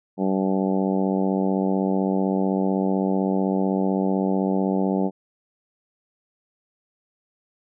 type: harmonic tone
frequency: 95.8 Hz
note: G2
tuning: 39 cents flat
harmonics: 2 / 3 / 4 / 5 / 6 / 7 / 8 / 9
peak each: -22 / -26 / -28 / -30 / -32 / -33 / -34 / -35 dBFS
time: 0.17-5.11 s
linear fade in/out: 50 ms
effects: none